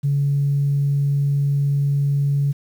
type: tone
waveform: sine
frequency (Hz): 141.5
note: C#3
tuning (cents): +36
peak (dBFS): -15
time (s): 0.03-2.53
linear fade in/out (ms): 20
effects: tanh soft clip ceiling -11 dBFS + 8-bit